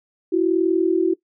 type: tone pair together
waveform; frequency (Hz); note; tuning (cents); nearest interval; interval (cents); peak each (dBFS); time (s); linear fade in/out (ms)
sine; 332.6 / 373.3; E4 / F#4; +16 / +15; major second; 199; -18; 0.32-1.14; 10
effects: noise-tail reverb RT60 0.1 s tail -19 dB re dry